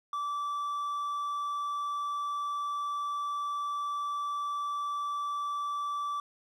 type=tone; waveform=triangle; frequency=1161 Hz; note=D6; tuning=20 cents flat; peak=-29 dBFS; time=0.13-6.2 s; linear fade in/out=2 ms; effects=none